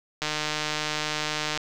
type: click train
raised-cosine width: 0.2 ms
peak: -10 dBFS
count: 207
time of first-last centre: 0.22-1.575 s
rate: 152 Hz
effects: none